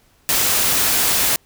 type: noise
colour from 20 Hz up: white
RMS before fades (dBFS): -17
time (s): 0.29-1.36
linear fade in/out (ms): 0
effects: pink hiss -57 dBFS RMS until 1.45 s